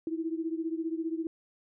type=beating tone pair; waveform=sine; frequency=321.5 / 336.5 Hz; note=E4 / E4; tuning=-43 / +36 cents; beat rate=15 Hz; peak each=-32 / -35 dBFS; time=0.07-1.27 s; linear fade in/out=2 ms; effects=none